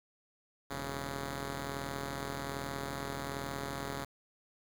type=tone pair together; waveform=5% pulse; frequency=41.24 / 138.7 Hz; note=E1 / C#3; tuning=+2 / +1 cents; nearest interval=octave + major sixth; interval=2099 cents; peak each=-31 / -27 dBFS; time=0.7-4.05 s; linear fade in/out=10 ms; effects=9-bit